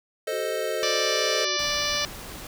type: chord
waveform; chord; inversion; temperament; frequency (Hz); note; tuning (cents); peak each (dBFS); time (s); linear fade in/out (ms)
square; A diminished; none; equal; 440 / 523.3 / 622.3; A4 / C5 / Eb5; 0 / 0 / 0; -31 / -32 / -31; 0.27-1.45; 5
type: tone with vibrato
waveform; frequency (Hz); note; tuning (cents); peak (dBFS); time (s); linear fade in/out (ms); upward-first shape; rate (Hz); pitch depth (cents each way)
sine; 373.9; F#4; +18; -34; 0.32-1.57; 5; sine; 1.3; 49
type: harmonic tone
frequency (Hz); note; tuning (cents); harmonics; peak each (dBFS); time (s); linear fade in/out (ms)
587.3; D5; 0; 1 / 2 / 3 / 4 / 5 / 6 / 7 / 8 / 9 / 10; -33 / -33 / -33 / -33 / -33 / -33 / -33 / -33 / -33 / -33; 0.83-2.05; 0
type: noise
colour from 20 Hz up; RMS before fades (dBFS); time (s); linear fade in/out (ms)
pink; -39; 1.59-2.47; 2
effects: none